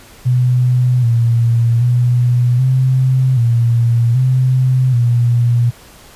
sine tone with pitch steps, 125 / 116.9 / 122.4 / 130 / 117.5 / 128.8 / 119.7 Hz, B2 / A#2 / B2 / C3 / A#2 / C3 / A#2, +21 / +5 / -15 / -11 / +14 / -27 / +46 cents, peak -9 dBFS, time 0.25-5.71 s, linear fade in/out 20 ms, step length 780 ms, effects pink hiss -41 dBFS RMS until 6.15 s + resampled to 32000 Hz

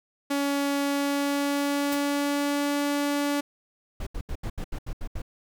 sawtooth tone with pitch glide, 282 to 287.4 Hz, C#4 to D4, +30 to -37 cents, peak -20 dBFS, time 0.3-3.41 s, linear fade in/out 10 ms, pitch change +33 cents, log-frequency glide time 0.81-2.78 s
white noise with exponential decay, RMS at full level -30 dBFS, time 1.92-2.04 s, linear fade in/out 5 ms, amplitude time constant 24 ms
brown noise bursts, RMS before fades -31 dBFS, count 9, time 4-5.219 s, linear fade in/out 5 ms, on 67 ms, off 77 ms
effects none

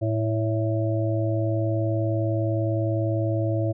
harmonic tone with a mistuned harmonic, 109.9 Hz, A2, 2 cents flat, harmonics 1 / 3 / 5 / 6, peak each -23 / -28 / -30 / -31 dBFS, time 0.01-3.73 s, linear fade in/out 20 ms, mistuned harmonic 5, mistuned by +32 cents, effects none

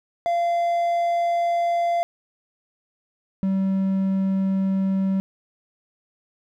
triangle tone pair in turn, 688 / 192.28 Hz, F5 / G3, -26 / -33 cents, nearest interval octave + minor seventh, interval 2207 cents, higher first, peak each -17 dBFS, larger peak neither, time 0.26-2.03 / 3.43-5.2 s, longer neither, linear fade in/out 0 ms, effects none

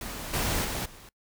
pink noise with level steps, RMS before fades -37 / -28 / -32 / -49 dBFS, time 0.01-1.09 s, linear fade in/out 2 ms, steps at 0.33 / 0.64 / 0.85 s, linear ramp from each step 10 ms, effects noise-tail reverb RT60 0.1 s tail -24 dB re dry

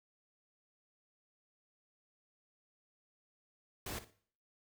pink noise with echo, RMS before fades -42 dBFS, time 3.86-3.99 s, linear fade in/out 5 ms, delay 58 ms, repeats 2, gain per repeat -14 dB, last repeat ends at 4.106 s, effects noise-tail reverb RT60 0.5 s tail -17 dB re dry

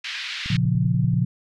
pink band-pass noise, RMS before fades -31 dBFS, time 0.04-0.57 s, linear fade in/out 5 ms, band 1800 to 4400 Hz, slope 24 dB/octave
click train, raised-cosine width 5 ms, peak -22 dBFS, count 8, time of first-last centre 0.46-1.14 s, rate 10.3 Hz
sine chord, Bb minor, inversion none, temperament equal, 116.54 / 138.59 / 174.61 Hz, Bb2 / Db3 / F3, 0 / 0 / 0 cents, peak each -22 dBFS, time 0.5-1.25 s, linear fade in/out 5 ms
effects none

